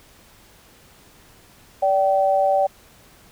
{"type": "tone pair together", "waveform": "sine", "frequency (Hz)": [580, 771.1], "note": ["D5", "G5"], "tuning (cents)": [-22, -29], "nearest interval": "perfect fourth", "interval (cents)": 493, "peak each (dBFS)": -18, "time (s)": [1.82, 2.67], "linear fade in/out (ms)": 10, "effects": ["pink hiss -51 dBFS RMS until 3.31 s"]}